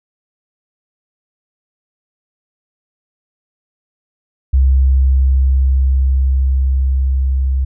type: tone with level ramp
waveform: sine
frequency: 66.2 Hz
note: C2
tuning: 21 cents sharp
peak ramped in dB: -7 to -12 dBFS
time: 4.53-7.65 s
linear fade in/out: 10 ms
effects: none